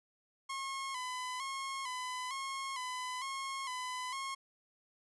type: tone with vibrato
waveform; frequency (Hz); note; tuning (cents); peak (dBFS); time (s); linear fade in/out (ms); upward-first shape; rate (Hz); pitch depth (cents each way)
sawtooth; 1044; C6; -4; -34; 0.49-4.35; 10; square; 1.1; 63
effects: resampled to 24000 Hz